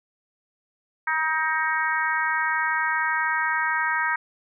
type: harmonic tone with a mistuned harmonic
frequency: 316.4 Hz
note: D#4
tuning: 29 cents sharp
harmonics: 3 / 4 / 5 / 6 / 7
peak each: -27 / -29 / -26 / -27 / -33 dBFS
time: 1.07-4.16 s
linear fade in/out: 5 ms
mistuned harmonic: 6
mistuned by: -23 cents
effects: none